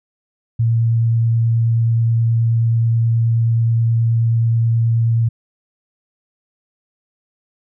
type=tone with vibrato; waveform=sine; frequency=115 Hz; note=A#2; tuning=23 cents flat; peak=-12 dBFS; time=0.59-5.29 s; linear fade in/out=10 ms; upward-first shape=sine; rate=9.4 Hz; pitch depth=8 cents each way; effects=none